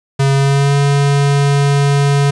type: tone with pitch glide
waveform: square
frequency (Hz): 137.4 to 141.43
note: C#3 to C#3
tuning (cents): -15 to +35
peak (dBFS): -10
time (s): 0.19-2.31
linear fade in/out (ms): 10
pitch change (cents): +50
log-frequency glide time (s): 0.33-0.75
effects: resampled to 22050 Hz + 7-bit